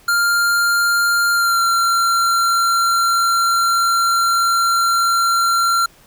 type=tone with pitch glide; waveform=square; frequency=1398 to 1370.8 Hz; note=F6 to F6; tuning=+1 to -33 cents; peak=-14 dBFS; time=0.08-5.86 s; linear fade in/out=5 ms; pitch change=-34 cents; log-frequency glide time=1.33-1.61 s; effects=pink hiss -49 dBFS RMS until 6.06 s

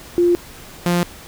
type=tone pair in turn; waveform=sine / sawtooth; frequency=349.2 / 174.9 Hz; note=F4 / F3; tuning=0 / +3 cents; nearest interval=octave; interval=1197 cents; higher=first; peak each=-11 dBFS; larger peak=neither; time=0.18-0.35 / 0.86-1.03 s; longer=neither; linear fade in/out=0 ms; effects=pink hiss -39 dBFS RMS until 1.27 s

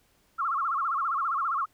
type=tone with vibrato; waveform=sine; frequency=1225 Hz; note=D#6; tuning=27 cents flat; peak=-25 dBFS; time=0.38-1.66 s; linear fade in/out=20 ms; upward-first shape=sine; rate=15 Hz; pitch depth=220 cents each way; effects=pink hiss -66 dBFS RMS until 1.73 s

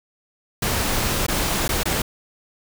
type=noise with dropouts; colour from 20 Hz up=pink; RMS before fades=-22 dBFS; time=0.62-2.02 s; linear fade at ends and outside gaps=5 ms; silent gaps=1.266-1.283 / 1.68-1.69 / 1.834-1.855 s; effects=none

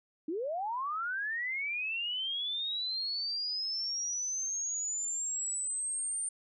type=linear sweep; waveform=sine; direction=up; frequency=292.1 to 8970 Hz; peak=-32 dBFS; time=0.28-6.29 s; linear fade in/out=5 ms; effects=none

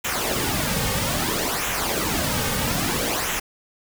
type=noise with flanger; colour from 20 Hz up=pink; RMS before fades=-24 dBFS; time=0.04-3.4 s; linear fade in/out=10 ms; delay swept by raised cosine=0.21 to 3.01 ms; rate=0.61 Hz; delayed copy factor=-0.65; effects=none

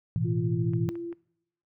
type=chord; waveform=sine; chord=A suspended second; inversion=none; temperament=equal; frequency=110 / 123.47 / 164.81 Hz; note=A2 / B2 / E3; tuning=0 / 0 / 0 cents; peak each=-29 dBFS; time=0.16-0.89 s; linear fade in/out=0 ms
type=tone with pitch glide; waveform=sine; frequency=347 to 340.6 Hz; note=F4 to F4; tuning=-11 to -43 cents; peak=-33 dBFS; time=0.24-1.14 s; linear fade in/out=20 ms; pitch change=-32 cents; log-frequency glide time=0.44-0.62 s
type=clicks; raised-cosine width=0.5 ms; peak=-35 dBFS; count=3; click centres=0.735 / 0.955 / 1.127 s
effects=noise-tail reverb RT60 0.8 s tail -23 dB re dry

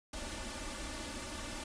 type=noise with comb filter; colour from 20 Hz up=pink; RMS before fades=-42 dBFS; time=0.13-1.64 s; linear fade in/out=5 ms; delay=3.4 ms; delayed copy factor=+1; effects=resampled to 22050 Hz

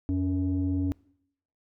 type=tone pair together; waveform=sine; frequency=88 / 279.8 Hz; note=F2 / C#4; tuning=+14 / +16 cents; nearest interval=octave + minor sixth; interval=2002 cents; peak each=-26 / -25 dBFS; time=0.09-0.92 s; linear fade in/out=0 ms; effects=noise-tail reverb RT60 0.7 s tail -24 dB re dry + tanh soft clip ceiling -20 dBFS

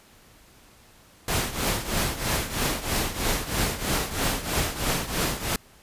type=noise with tremolo; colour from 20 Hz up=pink; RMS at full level=-23 dBFS; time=1.28-5.56 s; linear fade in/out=2 ms; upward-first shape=triangle; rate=3.1 Hz; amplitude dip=80%; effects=pink hiss -54 dBFS RMS until 5.82 s + resampled to 32000 Hz

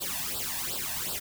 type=noise with flanger; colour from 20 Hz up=white; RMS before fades=-33 dBFS; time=0-1.2 s; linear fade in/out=20 ms; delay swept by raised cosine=0.23 to 1.17 ms; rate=2.7 Hz; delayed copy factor=+0.85; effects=none

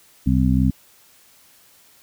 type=harmonic tone; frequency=64.1 Hz; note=C2; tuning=35 cents flat; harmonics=1 / 2 / 3 / 4; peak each=-20 / -20 / -20 / -20 dBFS; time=0.26-0.71 s; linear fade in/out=10 ms; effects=white hiss -53 dBFS RMS until 2.02 s

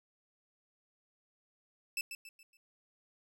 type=tone with echo; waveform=sawtooth; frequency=2637 Hz; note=E7; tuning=in tune; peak=-30 dBFS; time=1.97-2.01 s; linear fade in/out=2 ms; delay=140 ms; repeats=4; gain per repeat=-8 dB; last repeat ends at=2.57 s; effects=none

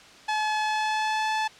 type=tone with pitch glide; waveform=sawtooth; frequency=857 to 869 Hz; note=A5 to A5; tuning=-46 to -22 cents; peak=-20 dBFS; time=0.28-1.48 s; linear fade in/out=10 ms; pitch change=+24 cents; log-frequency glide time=0.61-1.32 s; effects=white hiss -49 dBFS RMS until 1.59 s + low-pass 5000 Hz 12 dB/octave

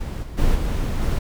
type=noise with level steps; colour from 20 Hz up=brown; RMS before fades=-27 / -33 / -18 / -22 / -20 dBFS; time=0-1.19 s; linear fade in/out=10 ms; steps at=0.22 / 0.37 / 0.54 / 1.01 s; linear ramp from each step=20 ms; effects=none

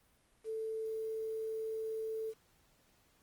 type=tone with quantisation; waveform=sine; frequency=441.9 Hz; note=A4; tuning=7 cents sharp; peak=-36 dBFS; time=0.44-2.34 s; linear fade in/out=50 ms; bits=10; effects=pink hiss -70 dBFS RMS until 3.22 s + Opus 32 kbps

